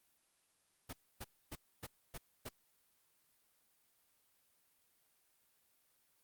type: noise bursts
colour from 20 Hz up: pink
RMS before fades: -45 dBFS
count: 6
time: 0.89-2.492 s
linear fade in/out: 10 ms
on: 42 ms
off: 270 ms
effects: white hiss -75 dBFS RMS until 6.23 s + Opus 32 kbps